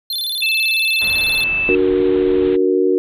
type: tone with vibrato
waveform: square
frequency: 3843 Hz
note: B7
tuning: 48 cents flat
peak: -20 dBFS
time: 0.1-1.44 s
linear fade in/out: 2 ms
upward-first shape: square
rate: 18 Hz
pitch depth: 150 cents each way
type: tone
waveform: sine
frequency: 2637 Hz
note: E7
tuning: in tune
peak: -15 dBFS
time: 0.42-1.75 s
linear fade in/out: 2 ms
type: low-pass noise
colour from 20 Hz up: pink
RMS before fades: -32 dBFS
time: 1-2.57 s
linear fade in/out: 20 ms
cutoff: 3900 Hz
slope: 96 dB/octave
type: chord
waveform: sine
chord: D augmented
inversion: none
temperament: equal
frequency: 293.7 / 370 / 466.2 Hz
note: D4 / F#4 / A#4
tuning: 0 / 0 / 0 cents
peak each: -19 / -14 / -18 dBFS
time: 1.69-2.98 s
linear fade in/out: 0 ms
effects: none